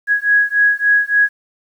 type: beating tone pair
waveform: sine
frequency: 1661.2 / 1664.7 Hz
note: G#6 / G#6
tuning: 0 / +4 cents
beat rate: 3.5 Hz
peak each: -14 dBFS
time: 0.07-1.29 s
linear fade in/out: 50 ms
effects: 8-bit